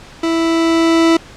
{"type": "tone with level ramp", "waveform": "40% pulse", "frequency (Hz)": 329.6, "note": "E4", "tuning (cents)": 0, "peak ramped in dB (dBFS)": [-13, -7], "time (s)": [0.23, 1.17], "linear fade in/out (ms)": 5, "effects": ["pink hiss -38 dBFS RMS until 1.36 s", "low-pass 6000 Hz 12 dB/octave"]}